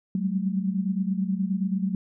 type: tone cluster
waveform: sine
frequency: 187.1 / 196.5 / 214.9 Hz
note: F#3 / G3 / A3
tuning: +20 / +4 / -41 cents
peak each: -25 / -30 / -31 dBFS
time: 0.15-1.95 s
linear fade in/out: 2 ms
effects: none